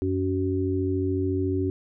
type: harmonic tone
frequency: 93.9 Hz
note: F#2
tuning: 26 cents sharp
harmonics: 1 / 3 / 4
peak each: -27 / -27 / -27 dBFS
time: 0.02-1.7 s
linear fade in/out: 0 ms
effects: none

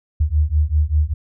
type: beating tone pair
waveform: sine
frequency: 73.42 / 78.52 Hz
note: D2 / D#2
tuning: 0 / +16 cents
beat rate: 5.1 Hz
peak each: -17 dBFS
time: 0.2-1.14 s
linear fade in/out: 10 ms
effects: none

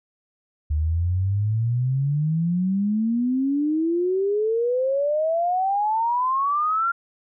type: exponential sweep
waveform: sine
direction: up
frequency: 73.8 to 1396.9 Hz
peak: -19 dBFS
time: 0.7-6.92 s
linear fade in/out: 10 ms
effects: none

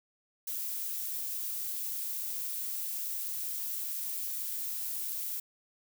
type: noise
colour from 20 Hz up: violet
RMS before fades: -36 dBFS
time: 0.47-5.4 s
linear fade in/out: 5 ms
effects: none

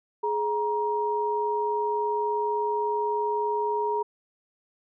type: tone pair together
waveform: sine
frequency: 420.5 / 944 Hz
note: G#4 / A#5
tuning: +22 / +22 cents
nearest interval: octave + major second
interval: 1400 cents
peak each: -27 / -26 dBFS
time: 0.23-4.03 s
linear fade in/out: 10 ms
effects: none

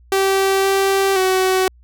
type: tone with pitch steps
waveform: sawtooth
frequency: 387.6 / 389.7 / 375.4 Hz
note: G4 / G4 / F#4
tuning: -20 / -10 / +25 cents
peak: -10 dBFS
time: 0.12-1.68 s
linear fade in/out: 2 ms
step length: 520 ms
effects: added 60 Hz sine -45 dBFS peak until 1.83 s

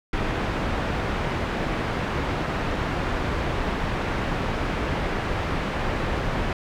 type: low-pass noise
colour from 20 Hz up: pink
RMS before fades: -26 dBFS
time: 0.13-6.53 s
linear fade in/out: 2 ms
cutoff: 2200 Hz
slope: 12 dB/octave
effects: none

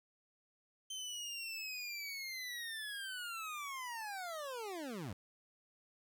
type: linear sweep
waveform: 25% pulse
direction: down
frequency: 3107 to 82.8 Hz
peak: -38 dBFS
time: 0.9-5.13 s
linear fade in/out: 5 ms
effects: none

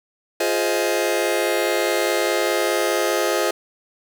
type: chord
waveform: sawtooth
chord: F minor seventh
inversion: none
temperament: just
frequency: 349.2 / 419.1 / 523.8 / 628.6 Hz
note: F4 / Ab4 / C5 / Eb5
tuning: 0 / +16 / +2 / +18 cents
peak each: -20 dBFS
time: 0.4-3.51 s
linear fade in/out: 5 ms
effects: none

